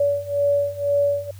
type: beating tone pair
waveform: sine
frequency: 570 / 572 Hz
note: C#5 / D5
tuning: +48 / -46 cents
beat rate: 2 Hz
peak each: -22 / -20 dBFS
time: 0-1.31 s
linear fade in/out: 5 ms
effects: added 97 Hz sine -37 dBFS peak until 1.39 s + white hiss -52 dBFS RMS until 1.39 s